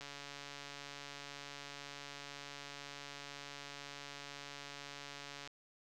click train, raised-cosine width 0.2 ms, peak -30 dBFS, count 777, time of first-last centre 0.01-5.475 s, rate 142 Hz, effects none

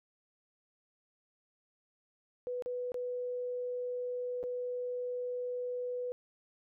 sine tone with dropouts, 494.4 Hz, B4, 2 cents sharp, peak -34 dBFS, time 2.47-6.12 s, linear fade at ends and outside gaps 0 ms, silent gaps 2.623-2.66 / 2.919-2.943 / 4.43-4.438 s, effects none

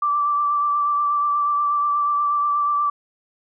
sine tone with vibrato, 1168 Hz, D6, 10 cents flat, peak -17 dBFS, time 0.02-2.9 s, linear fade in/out 5 ms, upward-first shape triangle, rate 8.3 Hz, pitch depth 23 cents each way, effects none

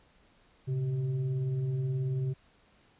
sine tone with frequency modulation, 134.3 Hz, C3, 46 cents sharp, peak -28 dBFS, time 0.67-2.34 s, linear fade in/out 20 ms, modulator 250 Hz, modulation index 0.43, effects pink hiss -64 dBFS RMS until 2.99 s + resampled to 8000 Hz

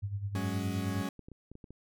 sine tone with tremolo, 100.4 Hz, G2, 42 cents sharp, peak -30 dBFS, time 0.02-1.03 s, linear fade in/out 20 ms, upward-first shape sine, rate 9.6 Hz, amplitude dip 70%
40% pulse chord, F# suspended second, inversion none, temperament equal, 185 / 207.7 / 277.2 Hz, F#3 / G#3 / C#4, 0 / 0 / 0 cents, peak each -37 dBFS, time 0.35-1.09 s, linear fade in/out 2 ms
clicks, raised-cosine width 3 ms, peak -35 dBFS, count 9, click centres 0.96 / 1.015 / 1.193 / 1.285 / 1.317 / 1.516 / 1.554 / 1.642 / 1.706 s
effects none

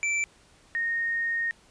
square / sine tone pair in turn, 2333 / 1851.7 Hz, D7 / A#6, -12 / -12 cents, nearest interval major third, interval 400 cents, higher first, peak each -25 dBFS, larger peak neither, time 0.03-0.24 / 0.75-1.51 s, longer second, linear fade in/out 0 ms, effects pink hiss -58 dBFS RMS until 1.7 s + resampled to 22050 Hz

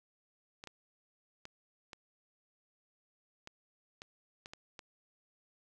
clicks, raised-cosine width 0.2 ms, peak -29 dBFS, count 9, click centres 0.639 / 0.673 / 1.454 / 1.932 / 3.474 / 4.019 / 4.459 / 4.535 / 4.792 s, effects none

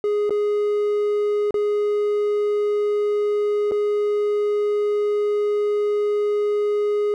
triangle tone with dropouts, 415.3 Hz, G#4, in tune, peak -16 dBFS, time 0.04-7.14 s, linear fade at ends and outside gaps 1 ms, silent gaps 0.295-0.306 / 1.508-1.542 / 3.712-3.719 s, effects none

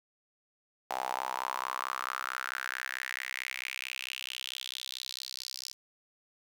sawtooth tone with high-pass filter sweep, 64.5 Hz, C2, 24 cents flat, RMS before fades -38 dBFS, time 0.9-5.73 s, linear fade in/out 5 ms, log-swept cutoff 780 to 5100 Hz, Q 4.9, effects 9-bit

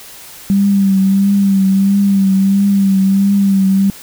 sine tone with vibrato, 196 Hz, G3, in tune, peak -8 dBFS, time 0.5-3.9 s, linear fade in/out 0 ms, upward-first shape triangle, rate 1.5 Hz, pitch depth 43 cents each way, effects white hiss -35 dBFS RMS until 4.02 s

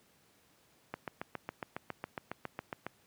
click train, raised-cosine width 0.5 ms, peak -22 dBFS, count 15, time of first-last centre 0.94-2.866 s, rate 7.27 Hz, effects pink hiss -67 dBFS RMS until 3.06 s + high-pass 100 Hz 12 dB/octave

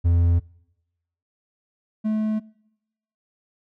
triangle tone pair in turn, 85.7 / 216 Hz, F2 / A3, -32 / -32 cents, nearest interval octave + major third, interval 1600 cents, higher second, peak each -13 / -18 dBFS, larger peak first, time 0.04-0.4 / 2.04-2.4 s, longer neither, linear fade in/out 20 ms, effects noise-tail reverb RT60 0.9 s tail -25 dB re dry

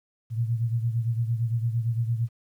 sine beating tone pair, 114.6 / 123.4 Hz, A#2 / B2, -29 / -1 cents, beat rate 8.8 Hz, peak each -24 / -30 dBFS, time 0.3-2.29 s, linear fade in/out 50 ms, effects 10-bit

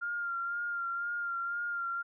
sine tone with vibrato, 1396.9 Hz, F6, in tune, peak -32 dBFS, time 0.01-2.03 s, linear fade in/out 20 ms, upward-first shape sine, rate 2 Hz, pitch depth 28 cents each way, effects none

